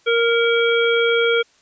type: harmonic tone with a mistuned harmonic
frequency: 466.2 Hz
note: A#4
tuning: in tune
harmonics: 1 / 3 / 5 / 7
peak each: -16 / -21 / -23 / -24 dBFS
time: 0.06-1.43 s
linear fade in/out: 20 ms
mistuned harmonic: 5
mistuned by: -30 cents
effects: white hiss -56 dBFS RMS until 1.61 s + resampled to 16000 Hz